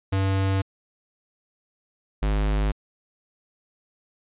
square tone pair in turn, 96.6 / 51.31 Hz, G2 / G#1, -25 / -20 cents, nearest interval major seventh, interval 1095 cents, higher first, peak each -21 dBFS, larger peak neither, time 0.12-0.62 / 2.22-2.72 s, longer neither, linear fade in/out 10 ms, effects resampled to 8000 Hz

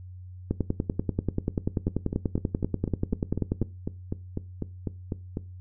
two click trains, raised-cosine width 3 ms, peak -12 / -16 dBFS, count 33 / 15, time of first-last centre 0.51-3.617 / 1.88-5.371 s, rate 10.3 / 4.01 Hz, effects noise-tail reverb RT60 0.3 s tail -19 dB re dry + added 91 Hz sine -40 dBFS peak until 5.6 s

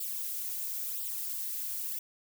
violet noise with flanger, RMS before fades -36 dBFS, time 0-1.99 s, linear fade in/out 5 ms, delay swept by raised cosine 0.24 to 3.54 ms, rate 0.98 Hz, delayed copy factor +0.7, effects none

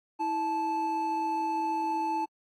triangle tone pair together, 325.7 / 872.5 Hz, E4 / A5, -21 / -15 cents, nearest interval octave + perfect fourth, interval 1706 cents, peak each -32 / -26 dBFS, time 0.19-2.26 s, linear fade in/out 20 ms, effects AAC 48 kbps

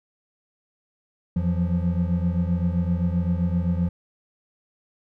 triangle tone cluster, 85.5 / 170.5 / 178.2 Hz, F2 / F3 / F3, -36 / -41 / +35 cents, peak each -23 dBFS, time 1.36-3.89 s, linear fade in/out 5 ms, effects none

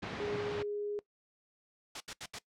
pink band-pass noise, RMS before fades -41 dBFS, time 0.02-0.63 s, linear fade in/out 10 ms, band 110 to 3300 Hz, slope 12 dB/octave
sine tone, 413.1 Hz, G#4, 9 cents flat, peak -34 dBFS, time 0.2-0.99 s, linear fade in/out 0 ms
white noise bursts, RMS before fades -39 dBFS, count 4, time 1.95-2.388 s, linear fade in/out 5 ms, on 54 ms, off 74 ms
effects noise-tail reverb RT60 0.1 s tail -20 dB re dry + low-pass 6000 Hz 12 dB/octave

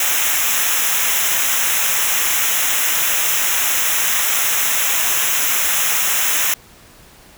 white noise with comb filter, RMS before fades -17 dBFS, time 0-6.54 s, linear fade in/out 2 ms, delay 0.22 ms, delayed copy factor -0.85, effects pink hiss -45 dBFS RMS until 7.37 s

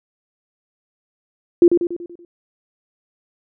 sine tone with echo, 346 Hz, F4, 16 cents flat, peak -5 dBFS, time 1.62-1.68 s, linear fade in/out 2 ms, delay 95 ms, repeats 6, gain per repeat -6 dB, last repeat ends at 2.25 s, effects none

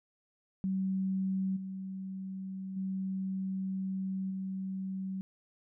sine tone with level steps, 190.5 Hz, G3, 49 cents flat, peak -29 / -37 / -32 / -34 dBFS, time 0.64-5.21 s, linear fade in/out 0 ms, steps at 1.56 / 2.76 / 4.3 s, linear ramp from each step 10 ms, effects none

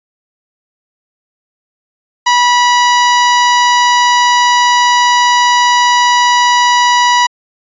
sawtooth tone, 975 Hz, B5, 23 cents flat, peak -3 dBFS, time 2.26-7.27 s, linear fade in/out 10 ms, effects resampled to 16000 Hz

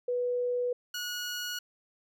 sine / 15% pulse tone pair in turn, 491.3 / 1453.6 Hz, B4 / F#6, -9 / -31 cents, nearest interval octave + perfect fifth, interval 1878 cents, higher second, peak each -27 dBFS, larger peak neither, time 0.08-0.73 / 0.94-1.59 s, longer neither, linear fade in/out 5 ms, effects none

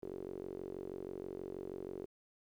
sawtooth tone with band-pass filter, 46.25 Hz, F#1, in tune, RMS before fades -45 dBFS, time 0.02-2.06 s, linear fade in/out 10 ms, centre 390 Hz, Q 6, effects 12-bit

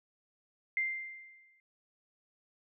sine tone with exponential decay, 2093 Hz, C7, in tune, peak -27 dBFS, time 0.77-1.6 s, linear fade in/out 1 ms, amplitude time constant 180 ms, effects none

